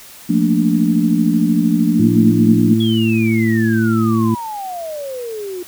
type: chord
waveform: sine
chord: Bb major seventh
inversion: second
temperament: equal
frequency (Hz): 174.61 / 220 / 233.1 / 293.7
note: F3 / A3 / Bb3 / D4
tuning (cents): 0 / 0 / 0 / 0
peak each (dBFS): -17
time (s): 0.29-2.74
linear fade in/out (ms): 10
type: harmonic tone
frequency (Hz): 112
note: A2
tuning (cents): +31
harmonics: 1 / 2 / 3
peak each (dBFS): -18 / -14 / -19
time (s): 1.99-4.35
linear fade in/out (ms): 10
type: exponential sweep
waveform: sine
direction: down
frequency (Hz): 3388 to 349.2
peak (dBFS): -23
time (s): 2.8-5.63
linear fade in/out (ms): 5
effects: white hiss -39 dBFS RMS until 5.67 s